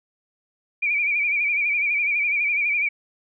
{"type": "tone with vibrato", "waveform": "sine", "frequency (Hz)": 2349, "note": "D7", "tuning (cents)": 0, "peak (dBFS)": -19, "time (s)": [0.82, 2.89], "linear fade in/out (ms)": 10, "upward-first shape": "sine", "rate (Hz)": 12, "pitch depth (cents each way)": 70, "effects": []}